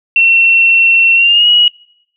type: tone with pitch glide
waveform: sine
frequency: 2712 to 2907 Hz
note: E7 to F#7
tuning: +49 to -31 cents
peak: -5 dBFS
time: 0.16-1.68 s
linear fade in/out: 2 ms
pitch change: +120 cents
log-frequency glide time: 1.15-1.48 s
effects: noise-tail reverb RT60 0.8 s tail -26 dB re dry